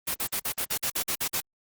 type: noise bursts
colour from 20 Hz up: white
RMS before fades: -28 dBFS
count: 11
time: 0.07-1.407 s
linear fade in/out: 10 ms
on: 77 ms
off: 49 ms
effects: Opus 24 kbps